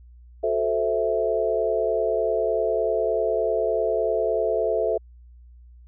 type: chord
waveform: sine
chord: F# half-diminished seventh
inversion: none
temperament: equal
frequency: 370 / 440 / 523.3 / 659.3 Hz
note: F#4 / A4 / C5 / E5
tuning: 0 / 0 / 0 / 0 cents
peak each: -30 / -24 / -28 / -24 dBFS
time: 0.43-4.98 s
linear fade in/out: 10 ms
effects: added 60 Hz sine -45 dBFS peak until 5.87 s